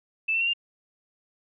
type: tone with pitch steps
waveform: sine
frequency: 2637 / 2689 / 2743 / 2797 Hz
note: E7 / E7 / F7 / F7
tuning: 0 / +34 / -32 / +2 cents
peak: -22 dBFS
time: 0.28-0.536 s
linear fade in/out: 10 ms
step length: 64 ms
effects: none